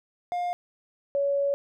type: tone pair in turn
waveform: triangle / sine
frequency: 708 / 561.9 Hz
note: F5 / C#5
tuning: +23 / +23 cents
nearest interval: major third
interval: 400 cents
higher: first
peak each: -24 / -22 dBFS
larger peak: second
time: 0.32-0.53 / 1.15-1.54 s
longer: second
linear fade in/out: 0 ms
effects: none